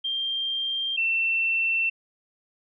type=tone pair in turn; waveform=sine; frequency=3181 / 2690 Hz; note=G7 / E7; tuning=+25 / +34 cents; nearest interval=minor third; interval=291 cents; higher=first; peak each=-25 / -21 dBFS; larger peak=second; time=0.04-0.97 / 0.97-1.9 s; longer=neither; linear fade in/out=10 ms; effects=none